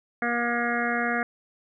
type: harmonic tone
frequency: 238 Hz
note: A#3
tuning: 36 cents sharp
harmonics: 1 / 2 / 3 / 5 / 6 / 7 / 8 / 9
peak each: -30 / -33 / -30 / -35 / -31 / -30 / -34 / -35 dBFS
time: 0.22-1.23 s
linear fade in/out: 2 ms
effects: none